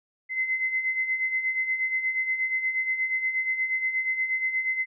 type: beating tone pair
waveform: sine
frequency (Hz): 2048 / 2056.4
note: C7 / C7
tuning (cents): -38 / -31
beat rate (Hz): 8.4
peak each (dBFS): -32 / -25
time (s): 0.29-4.86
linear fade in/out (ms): 50
effects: none